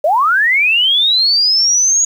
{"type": "linear sweep", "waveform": "sine", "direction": "up", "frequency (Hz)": [561, 6760], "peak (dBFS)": -9, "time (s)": [0.04, 2.05], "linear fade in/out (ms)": 5, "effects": ["7-bit"]}